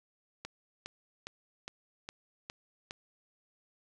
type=click train; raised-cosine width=0.2 ms; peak=-23 dBFS; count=7; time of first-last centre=0.45-2.909 s; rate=2.44 Hz; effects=none